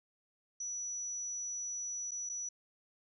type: tone with dropouts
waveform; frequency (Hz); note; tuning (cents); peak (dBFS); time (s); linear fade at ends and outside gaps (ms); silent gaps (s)
sine; 5900; F#8; -6; -37; 0.6-2.49; 5; 2.11-2.116 / 2.292-2.296
effects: none